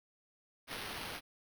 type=noise with sample-and-hold; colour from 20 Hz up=white; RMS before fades=-43 dBFS; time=0.67-1.21 s; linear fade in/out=50 ms; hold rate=7350 Hz; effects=none